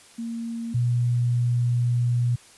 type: tone pair in turn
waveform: sine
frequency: 230.9 / 121.01 Hz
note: A#3 / B2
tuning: -16 / -35 cents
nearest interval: major seventh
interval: 1119 cents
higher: first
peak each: -28 / -19 dBFS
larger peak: second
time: 0.18-0.74 / 0.74-2.36 s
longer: second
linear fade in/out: 10 ms
effects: white hiss -51 dBFS RMS until 2.57 s + resampled to 24000 Hz